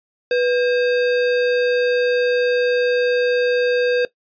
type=tone with sample-and-hold; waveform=sine; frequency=492.2 Hz; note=B4; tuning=6 cents flat; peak=-14 dBFS; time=0.31-4.05 s; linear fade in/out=2 ms; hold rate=2100 Hz; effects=noise-tail reverb RT60 0.1 s tail -17 dB re dry + resampled to 11025 Hz